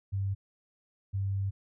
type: tone pair in turn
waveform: sine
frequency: 98 / 98 Hz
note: G2 / G2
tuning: 0 / 0 cents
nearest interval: unison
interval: 0 cents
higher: neither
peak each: -28 dBFS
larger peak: neither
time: 0.12-0.35 / 1.13-1.51 s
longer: second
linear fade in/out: 20 ms
effects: none